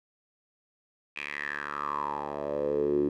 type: tone with band-pass filter sweep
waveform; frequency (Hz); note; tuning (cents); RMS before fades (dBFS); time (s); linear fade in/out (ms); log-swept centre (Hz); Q
10% pulse; 72.7; D2; -17; -31; 1.16-3.09; 5; 2500 to 320; 6.5
effects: none